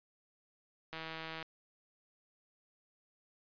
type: click train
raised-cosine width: 0.3 ms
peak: -27 dBFS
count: 81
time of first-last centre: 0.93-1.427 s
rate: 161 Hz
effects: resampled to 11025 Hz